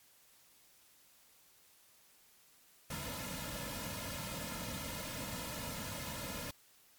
pink noise with comb filter, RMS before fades -42 dBFS, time 2.9-6.51 s, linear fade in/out 5 ms, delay 2.6 ms, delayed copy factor -0.9, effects white hiss -65 dBFS RMS until 6.98 s + MP3 96 kbps

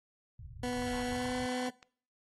white low-pass noise, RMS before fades -46 dBFS, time 0.39-1.46 s, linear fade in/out 5 ms, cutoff 140 Hz, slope 96 dB/octave
20% pulse tone with pitch glide, 246.9 to 251.2 Hz, B3 to B3, 0 to +30 cents, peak -28 dBFS, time 0.63-1.69 s, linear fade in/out 5 ms, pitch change +30 cents, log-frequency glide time 1.1-1.34 s
click, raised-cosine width 0.2 ms, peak -35 dBFS, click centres 1.828 s
effects noise-tail reverb RT60 0.5 s tail -22 dB re dry + AAC 32 kbps

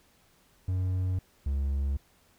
triangle tone pair in turn, 92.5 / 69.3 Hz, F#2 / C#2, 0 / 0 cents, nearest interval perfect fourth, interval 500 cents, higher first, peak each -24 dBFS, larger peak neither, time 0.68-1.19 / 1.46-1.97 s, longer neither, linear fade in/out 5 ms, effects pink hiss -64 dBFS RMS until 2.38 s

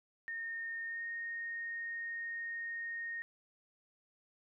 sine tone with pitch glide, 1834 to 1853.2 Hz, A#6 to A#6, -29 to -11 cents, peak -38 dBFS, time 0.28-3.22 s, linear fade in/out 0 ms, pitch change +18 cents, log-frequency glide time 0.87-1.04 s, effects none

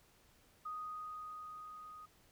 sine tone with level ramp, 1244.5 Hz, D#6, in tune, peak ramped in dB -40 to -50 dBFS, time 0.65-2.06 s, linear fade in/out 10 ms, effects pink hiss -68 dBFS RMS until 2.31 s

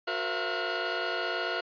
sawtooth tone cluster, 363.3 / 461.9 / 522 / 672 / 1435 Hz, F#4 / A#4 / C5 / E5 / F6, -32 / -16 / -4 / +33 / +47 cents, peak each -33 / -34 / -36 / -31 / -29 dBFS, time 0.07-1.61 s, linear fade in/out 10 ms, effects resampled to 11025 Hz

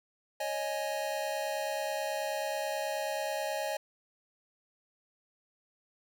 square chord, C# suspended second, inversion none, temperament just, 554.4 / 623.7 / 831.5 Hz, C#5 / D#5 / G#5, 0 / +4 / +2 cents, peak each -38 / -36 / -38 dBFS, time 0.4-3.77 s, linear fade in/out 5 ms, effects none

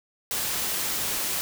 white noise, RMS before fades -28 dBFS, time 0.31-1.41 s, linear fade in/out 0 ms, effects none

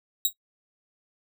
5% pulse tone with exponential decay, 3821 Hz, A#7, 42 cents sharp, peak -9 dBFS, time 0.25-0.33 s, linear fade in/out 2 ms, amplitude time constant 17 ms, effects noise-tail reverb RT60 0.1 s tail -17 dB re dry

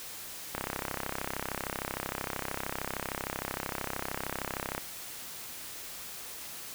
click train, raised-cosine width 0.5 ms, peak -17 dBFS, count 141, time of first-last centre 0.55-4.78 s, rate 33.1 Hz, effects white hiss -43 dBFS RMS until 6.74 s

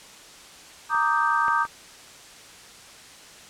sine chord, Eb major seventh, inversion second, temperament equal with one note detuned, 928 / 1174.7 / 1244.5 / 1568 Hz, Bb5 / D6 / Eb6 / G6, -8 / 0 / 0 / 0 cents, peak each -25 dBFS, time 0.89-1.67 s, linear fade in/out 50 ms
clicks, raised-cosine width 0.5 ms, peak -26 / -19 / -23 dBFS, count 3, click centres 0.947 / 1.482 / 1.652 s
effects white hiss -46 dBFS RMS until 3.49 s + low-pass 8000 Hz 12 dB/octave

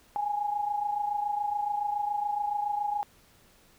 sine tone pair together, 822.9 / 850 Hz, G#5 / G#5, -16 / +40 cents, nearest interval minor second, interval 56 cents, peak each -28 / -34 dBFS, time 0.16-3.03 s, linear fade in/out 0 ms, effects pink hiss -60 dBFS RMS until 3.78 s

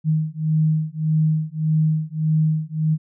sine beating tone pair, 155.56 / 157.26 Hz, D#3 / D#3, 0 / +19 cents, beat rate 1.7 Hz, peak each -20 / -20 dBFS, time 0.04-2.98 s, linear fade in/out 50 ms, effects none

